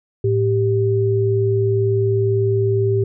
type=tone pair together; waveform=sine; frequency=110 / 392 Hz; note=A2 / G4; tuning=0 / 0 cents; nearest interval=octave + minor seventh; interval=2200 cents; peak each=-17 dBFS; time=0.24-3.04 s; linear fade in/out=5 ms; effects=none